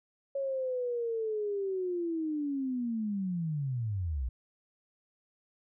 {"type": "linear sweep", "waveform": "sine", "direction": "down", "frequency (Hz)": [554.4, 56.9], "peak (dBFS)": -30, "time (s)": [0.35, 4.29], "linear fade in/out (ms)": 5, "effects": []}